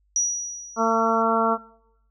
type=tone with exponential decay; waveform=sine; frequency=5810 Hz; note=F#8; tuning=32 cents flat; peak=-17 dBFS; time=0.16-1.22 s; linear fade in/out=1 ms; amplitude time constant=230 ms
type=harmonic tone; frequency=226.1 Hz; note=A3; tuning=47 cents sharp; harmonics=1 / 2 / 3 / 4 / 5 / 6; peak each=-25 / -25 / -25 / -25 / -25 / -25 dBFS; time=0.76-1.58 s; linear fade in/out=50 ms
effects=noise-tail reverb RT60 0.8 s tail -20 dB re dry + added 50 Hz sine -62 dBFS peak until 2.1 s